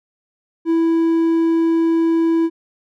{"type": "tone", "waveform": "triangle", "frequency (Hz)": 329.6, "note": "E4", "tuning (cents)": 0, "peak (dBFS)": -11, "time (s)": [0.65, 2.5], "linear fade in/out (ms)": 50, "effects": []}